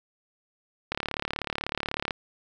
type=click train; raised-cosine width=0.3 ms; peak=-12 dBFS; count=44; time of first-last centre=0.92-2.108 s; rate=36.2 Hz; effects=none